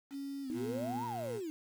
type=tone with pitch glide; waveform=sine; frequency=277.2 to 249.8 Hz; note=C#4 to B3; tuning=0 to +20 cents; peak=-38 dBFS; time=0.1-1.05 s; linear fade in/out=50 ms; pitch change=-180 cents; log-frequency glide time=0.43-0.51 s
type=exponential two-way sweep; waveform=sine; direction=up then down; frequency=298.4 to 987.8 to 298.4 Hz; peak=-37 dBFS; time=0.5-1.5 s; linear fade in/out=0 ms; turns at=1.05 s
type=tone; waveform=20% pulse; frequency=117.4 Hz; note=A#2; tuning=13 cents sharp; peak=-37 dBFS; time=0.53-1.41 s; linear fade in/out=50 ms
effects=9-bit